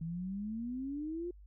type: exponential sweep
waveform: sine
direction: up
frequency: 159.4 to 358.6 Hz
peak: -36 dBFS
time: 0.01-1.31 s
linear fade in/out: 5 ms
effects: added 50 Hz sine -52 dBFS peak until 1.46 s